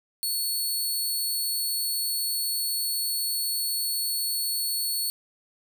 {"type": "tone", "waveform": "15% pulse", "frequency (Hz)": 4408, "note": "C#8", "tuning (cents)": -11, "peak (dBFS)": -19, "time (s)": [0.23, 5.1], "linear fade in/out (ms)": 0, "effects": []}